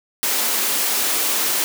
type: high-pass noise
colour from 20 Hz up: white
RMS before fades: -20 dBFS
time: 0.23-1.64 s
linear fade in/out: 0 ms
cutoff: 220 Hz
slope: 24 dB/octave
effects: none